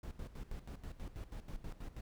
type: noise with tremolo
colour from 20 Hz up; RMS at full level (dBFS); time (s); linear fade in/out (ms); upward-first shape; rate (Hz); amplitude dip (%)
brown; -44; 0.03-2.01; 5; square; 6.2; 75
effects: none